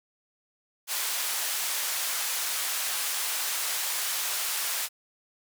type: band-pass noise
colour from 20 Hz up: white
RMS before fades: -30 dBFS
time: 0.87-4.89 s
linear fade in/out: 50 ms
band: 760 to 15000 Hz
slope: 12 dB/octave
effects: none